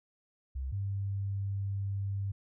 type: tone pair in turn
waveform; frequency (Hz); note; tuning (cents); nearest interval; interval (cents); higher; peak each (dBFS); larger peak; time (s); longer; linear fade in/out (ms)
sine; 66 / 98.89; C2 / G2; +16 / +16; perfect fifth; 700; second; -33 / -31; second; 0.55-0.72 / 0.72-2.32; second; 10
effects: none